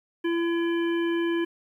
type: harmonic tone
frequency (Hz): 338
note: E4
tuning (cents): +43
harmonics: 1 / 3 / 5 / 7 / 9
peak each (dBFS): -23 / -38 / -35 / -42 / -41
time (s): 0.24-1.45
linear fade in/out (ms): 10
effects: 10-bit